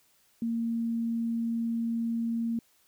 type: tone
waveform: sine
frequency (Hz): 230.6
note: A#3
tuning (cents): -19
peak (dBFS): -27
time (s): 0.42-2.59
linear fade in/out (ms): 2
effects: white hiss -66 dBFS RMS until 2.87 s